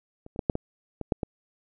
clicks, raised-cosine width 2 ms, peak -30 / -29 / -13 / -8 / -15 / -19 / -9 / -15 dBFS, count 8, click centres 0.264 / 0.361 / 0.392 / 0.498 / 0.554 / 1.013 / 1.122 / 1.232 s, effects none

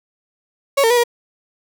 35% pulse tone with pitch steps, 556 / 454.6 / 486.6 / 475.7 Hz, C#5 / A#4 / B4 / A#4, +5 / -43 / -26 / +35 cents, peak -10 dBFS, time 0.77-1.038 s, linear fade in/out 10 ms, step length 67 ms, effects none

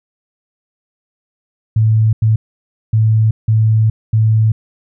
sine tone bursts at uneven times, 110 Hz, A2, in tune, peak -8 dBFS, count 5, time 1.76-2.13 / 2.22-2.36 / 2.93-3.31 / 3.48-3.9 / 4.13-4.52 s, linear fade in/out 5 ms, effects none

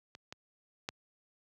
clicks, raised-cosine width 0.2 ms, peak -30 / -26 / -18 dBFS, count 3, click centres 0.151 / 0.325 / 0.889 s, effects high-pass 80 Hz 12 dB/octave

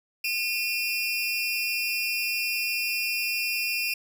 30% pulse tone pair together, 2448 / 2703 Hz, D#7 / E7, -29 / +43 cents, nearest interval major second, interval 172 cents, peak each -26 dBFS, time 0.24-3.94 s, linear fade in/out 5 ms, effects none

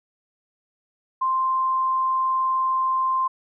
sine tone, 1046.5 Hz, C6, in tune, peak -19 dBFS, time 1.21-3.28 s, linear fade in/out 10 ms, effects none

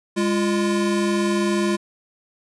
square tone pair together, 203.9 / 345.9 Hz, G#3 / F4, -32 / -17 cents, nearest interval major sixth, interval 915 cents, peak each -22 / -22 dBFS, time 0.16-1.77 s, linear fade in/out 20 ms, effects resampled to 24000 Hz

